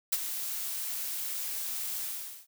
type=noise with ADSR envelope; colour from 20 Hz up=blue; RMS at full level=-25 dBFS; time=0.12-2.47 s; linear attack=10 ms; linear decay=35 ms; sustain=-10 dB; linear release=430 ms; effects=none

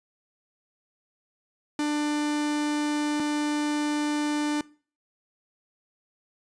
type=tone pair in turn; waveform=45% pulse; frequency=297 / 297 Hz; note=D4 / D4; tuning=+20 / +20 cents; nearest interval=unison; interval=0 cents; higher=neither; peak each=-24 dBFS; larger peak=neither; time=1.79-3.2 / 3.2-4.61 s; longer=neither; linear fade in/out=2 ms; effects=noise-tail reverb RT60 0.4 s tail -21 dB re dry + resampled to 22050 Hz

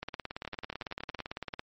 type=two click trains; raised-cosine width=0.3 ms; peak=-23 / -20 dBFS; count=9 / 29; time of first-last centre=0.45-1.191 / 0.03-1.594 s; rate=10.8 / 17.9 Hz; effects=MP3 32 kbps

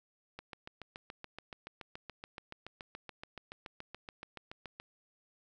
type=click train; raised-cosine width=0.3 ms; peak=-28 dBFS; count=32; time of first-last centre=0.39-4.8 s; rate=7.03 Hz; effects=none

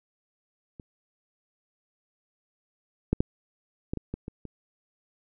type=clicks; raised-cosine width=3 ms; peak=-29 / -9 / -9 / -16 / -19 / -19 / -23 / -26 dBFS; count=8; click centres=0.798 / 3.13 / 3.205 / 3.935 / 3.973 / 4.14 / 4.281 / 4.453 s; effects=none

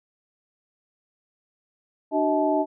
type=tone cluster; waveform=sine; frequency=298.6 / 377.5 / 639 / 865 Hz; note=D4 / F#4 / D#5 / A5; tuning=+29 / +35 / +46 / -30 cents; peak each=-24 / -28 / -23 / -26 dBFS; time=2.11-2.66 s; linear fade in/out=50 ms; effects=none

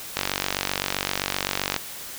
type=click train; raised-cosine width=0.2 ms; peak=-5 dBFS; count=77; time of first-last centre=0.17-1.763 s; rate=47.7 Hz; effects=white hiss -37 dBFS RMS until 2.18 s

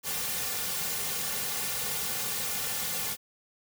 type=noise with comb filter; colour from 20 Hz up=white; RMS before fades=-32 dBFS; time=0.03-3.17 s; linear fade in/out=50 ms; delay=3.1 ms; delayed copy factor=-1; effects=none

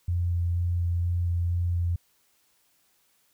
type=tone with vibrato; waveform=sine; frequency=86.9 Hz; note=F2; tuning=8 cents flat; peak=-23 dBFS; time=0.08-1.96 s; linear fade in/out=5 ms; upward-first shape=square; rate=2.1 Hz; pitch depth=9 cents each way; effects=white hiss -67 dBFS RMS until 3.33 s

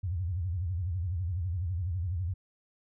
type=tone with vibrato; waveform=sine; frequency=88.5 Hz; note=F2; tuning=23 cents sharp; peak=-29 dBFS; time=0.03-2.34 s; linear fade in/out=10 ms; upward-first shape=sine; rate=12 Hz; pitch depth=180 cents each way; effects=none

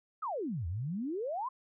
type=exponential two-way sweep; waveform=sine; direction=down then up; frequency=1358 to 78.7 to 1087 Hz; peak=-33 dBFS; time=0.22-1.49 s; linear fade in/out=10 ms; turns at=0.67 s; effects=none

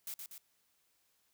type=noise with echo; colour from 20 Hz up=blue; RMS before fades=-42 dBFS; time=0.07-0.14 s; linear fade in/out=2 ms; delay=120 ms; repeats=2; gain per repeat=-4 dB; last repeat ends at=0.38 s; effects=white hiss -75 dBFS RMS until 1.33 s

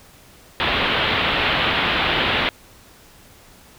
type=low-pass noise; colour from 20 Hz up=white; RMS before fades=-20 dBFS; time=0.6-2.49 s; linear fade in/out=0 ms; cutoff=3600 Hz; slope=48 dB/octave; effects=pink hiss -48 dBFS RMS until 3.78 s

